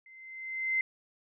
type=tone with level ramp; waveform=sine; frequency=2072 Hz; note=C7; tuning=17 cents flat; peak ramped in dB=-52 to -24 dBFS; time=0.06-0.81 s; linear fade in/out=2 ms; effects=none